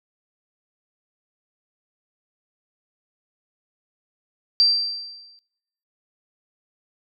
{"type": "tone with exponential decay", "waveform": "sine", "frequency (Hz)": 4699, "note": "D8", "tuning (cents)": 0, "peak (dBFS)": -11, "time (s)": [4.6, 5.39], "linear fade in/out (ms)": 0, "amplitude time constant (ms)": 170, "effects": ["noise-tail reverb RT60 0.8 s tail -23 dB re dry"]}